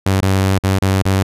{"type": "tone with dropouts", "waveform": "sawtooth", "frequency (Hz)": 96, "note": "G2", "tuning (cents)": -36, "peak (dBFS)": -8, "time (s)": [0.06, 1.23], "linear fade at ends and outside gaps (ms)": 5, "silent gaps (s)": [[0.207, 0.224], [0.586, 0.636], [0.788, 0.821], [1.023, 1.053]], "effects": ["resampled to 32000 Hz"]}